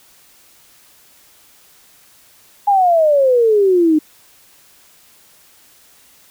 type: exponential sweep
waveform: sine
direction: down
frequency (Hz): 830.6 to 300.9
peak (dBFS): -9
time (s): 2.67-3.99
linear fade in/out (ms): 10
effects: white hiss -49 dBFS RMS until 6.3 s